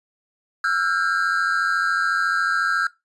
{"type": "tone cluster", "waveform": "triangle", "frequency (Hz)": [1335, 1429, 1607], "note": ["E6", "F6", "G6"], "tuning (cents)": [22, 39, 43], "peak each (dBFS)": -21, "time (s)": [0.64, 2.87], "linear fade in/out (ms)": 2, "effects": ["noise-tail reverb RT60 0.2 s tail -20 dB re dry", "resampled to 24000 Hz"]}